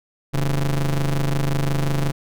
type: ring-modulated tone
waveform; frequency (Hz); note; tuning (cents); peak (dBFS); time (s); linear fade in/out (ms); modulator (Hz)
45% pulse; 75.8; D#2; -45; -15; 0.33-2.12; 20; 63
effects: none